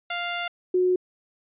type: tone pair in turn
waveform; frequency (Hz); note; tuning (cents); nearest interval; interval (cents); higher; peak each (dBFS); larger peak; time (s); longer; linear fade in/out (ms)
10% pulse / sine; 698.5 / 364.9; F5 / F#4; 0 / -24; major seventh; 1124; first; -18; neither; 0.1-0.48 / 0.74-0.96; first; 5
effects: resampled to 8000 Hz